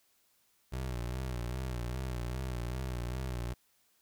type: tone with vibrato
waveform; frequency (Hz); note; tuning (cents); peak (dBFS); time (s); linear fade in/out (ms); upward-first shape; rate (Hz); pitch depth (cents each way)
25% pulse; 62.1; B1; +10; -31; 0.72-3.54; 10; sine; 2.5; 85
effects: white hiss -71 dBFS RMS until 4.01 s